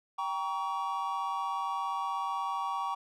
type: chord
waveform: triangle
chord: G diminished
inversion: none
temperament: just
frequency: 784 / 940.8 / 1128.9 Hz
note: G5 / Bb5 / Db6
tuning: 0 / +16 / +31 cents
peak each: -35 / -34 / -32 dBFS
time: 0.18-2.95 s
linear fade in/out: 10 ms
effects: none